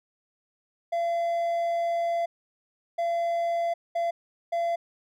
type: tone bursts at uneven times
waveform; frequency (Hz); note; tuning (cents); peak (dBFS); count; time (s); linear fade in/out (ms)
triangle; 681; F5; -44; -22; 4; 0.92-2.26 / 2.98-3.74 / 3.95-4.11 / 4.52-4.76; 10
effects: none